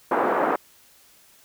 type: band-pass noise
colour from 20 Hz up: white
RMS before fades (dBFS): -22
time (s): 0.11-0.56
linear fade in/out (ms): 5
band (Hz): 250 to 1200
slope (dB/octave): 24
effects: white hiss -55 dBFS RMS until 1.44 s